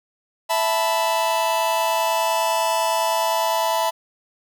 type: chord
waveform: 45% pulse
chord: E suspended fourth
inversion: none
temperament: just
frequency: 659.3 / 879 / 988.9 Hz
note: E5 / A5 / B5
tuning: 0 / -2 / +2 cents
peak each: -23 dBFS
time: 0.49-3.91 s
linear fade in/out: 20 ms
effects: none